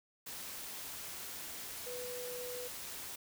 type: tone in noise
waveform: sine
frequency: 493.9 Hz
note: B4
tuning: in tune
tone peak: -42 dBFS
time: 1.86-2.68 s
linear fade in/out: 10 ms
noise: white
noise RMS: -45 dBFS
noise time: 0.26-3.16 s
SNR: 0 dB
effects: none